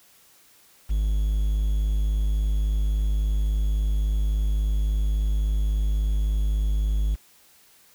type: tone with quantisation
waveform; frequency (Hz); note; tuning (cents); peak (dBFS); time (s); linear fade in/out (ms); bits
triangle; 51.8; G#1; -4; -18; 0.89-7.16; 20; 8
effects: white hiss -56 dBFS RMS until 7.94 s